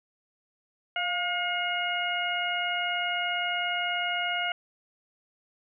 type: harmonic tone with a mistuned harmonic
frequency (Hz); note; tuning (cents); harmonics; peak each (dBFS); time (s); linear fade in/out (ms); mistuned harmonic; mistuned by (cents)
717; F5; +45; 1 / 2 / 3 / 4; -32 / -32 / -32 / -32; 0.96-4.52; 2; 1; -39
effects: none